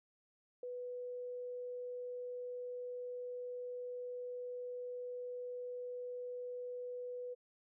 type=tone with ADSR envelope; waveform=sine; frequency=493.9 Hz; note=B4; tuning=in tune; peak=-39 dBFS; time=0.63-7.35 s; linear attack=3 ms; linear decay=5 ms; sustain=-2 dB; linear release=22 ms; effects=none